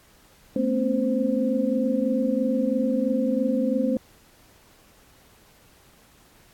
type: tone cluster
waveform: sine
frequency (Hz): 220.4 / 246.3 / 269.4 / 520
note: A3 / B3 / C#4 / C5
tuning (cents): +3 / -5 / -49 / -11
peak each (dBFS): -26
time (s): 0.56-3.97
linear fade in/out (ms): 2
effects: pink hiss -56 dBFS RMS until 6.53 s + AAC 64 kbps